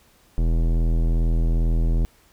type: tone with tanh clipping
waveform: sine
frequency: 41.2 Hz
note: E1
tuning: in tune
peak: -19 dBFS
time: 0.38-2.05 s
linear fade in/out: 0 ms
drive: 18 dB
effects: pink hiss -57 dBFS RMS until 2.32 s